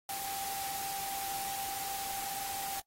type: tone in noise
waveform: sine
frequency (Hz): 786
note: G5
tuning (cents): +4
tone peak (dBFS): -39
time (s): 0.09-2.8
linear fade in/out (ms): 2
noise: white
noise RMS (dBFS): -40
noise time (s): 0.09-2.8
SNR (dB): -2
effects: noise-tail reverb RT60 0.1 s tail -20 dB re dry + AAC 48 kbps